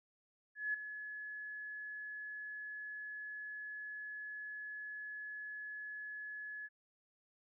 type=tone with ADSR envelope; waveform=sine; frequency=1702 Hz; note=G#6; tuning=42 cents sharp; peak=-32 dBFS; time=0.55-6.69 s; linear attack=190 ms; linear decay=6 ms; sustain=-11 dB; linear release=38 ms; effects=none